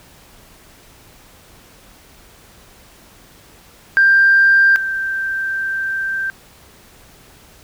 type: tone pair in turn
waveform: sine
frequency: 1585 / 1568.6 Hz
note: G6 / G6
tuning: +19 / +1 cents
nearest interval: unison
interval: 18 cents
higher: first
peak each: -7 / -18 dBFS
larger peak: first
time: 3.97-4.76 / 4.76-6.3 s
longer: second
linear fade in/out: 0 ms
effects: tanh soft clip ceiling -3 dBFS + pink hiss -46 dBFS RMS until 7.63 s